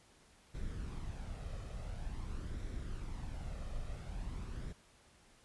brown noise with flanger, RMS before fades -42 dBFS, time 0.54-4.73 s, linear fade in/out 10 ms, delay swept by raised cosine 0.52 to 1.62 ms, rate 0.47 Hz, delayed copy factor +0.5, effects pink hiss -65 dBFS RMS until 5.44 s + resampled to 24000 Hz

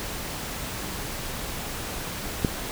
click, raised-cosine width 3 ms, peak -8 dBFS, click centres 2.448 s, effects pink hiss -33 dBFS RMS until 2.71 s

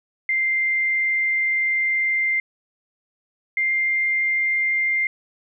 sine tone pair in turn, 2093 / 2102 Hz, C7 / C7, 0 / +7 cents, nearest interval unison, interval 7 cents, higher second, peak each -18 dBFS, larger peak neither, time 0.29-2.4 / 3.57-5.07 s, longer first, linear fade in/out 2 ms, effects none

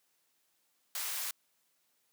white high-pass noise, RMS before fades -37 dBFS, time 0.95-1.31 s, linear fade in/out 2 ms, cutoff 890 Hz, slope 12 dB/octave, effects white hiss -75 dBFS RMS until 2.12 s + high-pass 150 Hz 12 dB/octave

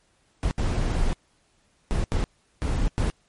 brown noise bursts at uneven times, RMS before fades -23 dBFS, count 6, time 0.43-0.51 / 0.58-1.13 / 1.91-2.04 / 2.12-2.24 / 2.62-2.88 / 2.98-3.1 s, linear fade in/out 0 ms, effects pink hiss -65 dBFS RMS until 3.28 s + MP3 48 kbps

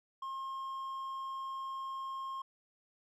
sine tone with hard clipping, 1070 Hz, C6, 38 cents sharp, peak -39 dBFS, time 0.22-2.42 s, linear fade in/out 5 ms, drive 3 dB, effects none

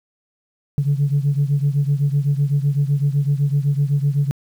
sine beating tone pair, 140.2 / 148.1 Hz, C#3 / D3, +20 / +15 cents, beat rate 7.9 Hz, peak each -16 / -19 dBFS, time 0.78-4.31 s, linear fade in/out 0 ms, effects tanh soft clip ceiling -10 dBFS + 8-bit

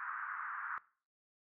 white band-pass noise, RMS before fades -42 dBFS, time 0-0.78 s, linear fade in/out 0 ms, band 1100 to 1600 Hz, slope 48 dB/octave, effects noise-tail reverb RT60 0.4 s tail -19 dB re dry

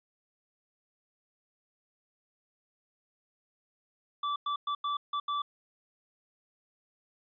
square tone bursts at uneven times, 1161 Hz, D6, 20 cents flat, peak -30 dBFS, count 6, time 4.23-4.36 / 4.46-4.56 / 4.67-4.75 / 4.84-4.97 / 5.13-5.2 / 5.28-5.42 s, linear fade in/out 5 ms, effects resampled to 11025 Hz

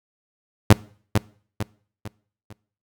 sawtooth tone with echo, 103.83 Hz, G#2, in tune, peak -3 dBFS, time 0.7-0.73 s, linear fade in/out 5 ms, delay 450 ms, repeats 4, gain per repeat -8 dB, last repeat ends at 2.53 s, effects noise-tail reverb RT60 0.5 s tail -23 dB re dry

